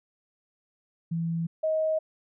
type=tone pair in turn; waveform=sine; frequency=166.2 / 630.4 Hz; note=E3 / D#5; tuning=+15 / +23 cents; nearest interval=octave + major seventh; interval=2308 cents; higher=second; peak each=-26 / -23 dBFS; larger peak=second; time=1.11-1.47 / 1.63-1.99 s; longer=neither; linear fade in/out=10 ms; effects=none